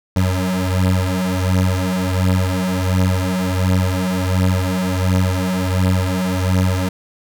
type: beating tone pair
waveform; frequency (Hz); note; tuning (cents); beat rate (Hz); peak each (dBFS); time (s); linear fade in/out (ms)
25% pulse; 91.8 / 93.2; F#2 / F#2; -13 / +13; 1.4; -15 / -14; 0.16-6.89; 5
effects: none